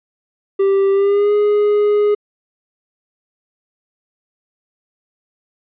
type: tone with pitch glide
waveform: triangle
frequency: 392 to 415.3 Hz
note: G4 to G#4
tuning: 0 to 0 cents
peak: -9 dBFS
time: 0.59-2.15 s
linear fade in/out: 10 ms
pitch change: +100 cents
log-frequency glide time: 0.92-1.33 s
effects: resampled to 8000 Hz